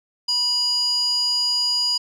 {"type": "tone with band-pass filter", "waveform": "square", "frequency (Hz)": 977, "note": "B5", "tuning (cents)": -19, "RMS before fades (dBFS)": -21, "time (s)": [0.28, 1.98], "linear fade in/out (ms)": 10, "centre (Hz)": 5100, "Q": 9.7, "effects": []}